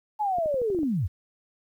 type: linear sweep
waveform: sine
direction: down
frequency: 868 to 68.7 Hz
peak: -23 dBFS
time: 0.19-1.08 s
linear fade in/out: 20 ms
type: clicks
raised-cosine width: 2 ms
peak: -26 dBFS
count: 8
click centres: 0.385 / 0.459 / 0.543 / 0.617 / 0.702 / 0.748 / 0.789 / 0.832 s
effects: 10-bit